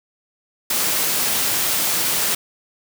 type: high-pass noise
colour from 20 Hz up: white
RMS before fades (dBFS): -20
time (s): 0.7-2.35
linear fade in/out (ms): 5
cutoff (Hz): 100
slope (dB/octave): 12
effects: none